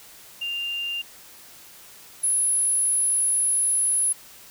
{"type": "tone pair in turn", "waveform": "sine", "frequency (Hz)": [2794, 10549], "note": ["F7", "E9"], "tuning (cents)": [0, 0], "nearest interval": "octave + major seventh", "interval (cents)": 2300, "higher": "second", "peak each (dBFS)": [-26, -19], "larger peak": "second", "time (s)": [[0.41, 1.02], [2.23, 4.13]], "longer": "second", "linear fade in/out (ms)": 10, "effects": ["white hiss -47 dBFS RMS until 4.5 s"]}